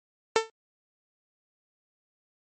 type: tone with exponential decay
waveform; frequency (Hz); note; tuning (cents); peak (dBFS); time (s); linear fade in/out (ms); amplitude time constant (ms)
sawtooth; 446.6; A4; +26; -12; 0.36-0.5; 1; 30
effects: MP3 32 kbps